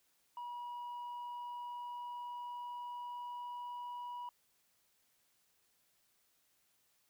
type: tone with pitch glide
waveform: sine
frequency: 966 to 972.7 Hz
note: B5 to B5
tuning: -39 to -27 cents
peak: -39 dBFS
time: 0.37-4.29 s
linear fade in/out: 2 ms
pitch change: +12 cents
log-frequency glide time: 0.54-3.78 s
effects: tanh soft clip ceiling -41 dBFS + white hiss -75 dBFS RMS until 7.09 s